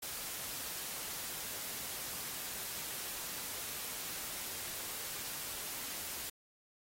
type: noise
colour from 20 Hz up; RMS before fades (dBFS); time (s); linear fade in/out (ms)
white; -42; 0.02-6.3; 10
effects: AAC 48 kbps